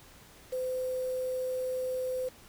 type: tone with quantisation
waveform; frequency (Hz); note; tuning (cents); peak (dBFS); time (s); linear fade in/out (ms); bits
sine; 511; C5; -41; -30; 0.52-2.29; 10; 8
effects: pink hiss -55 dBFS RMS until 2.48 s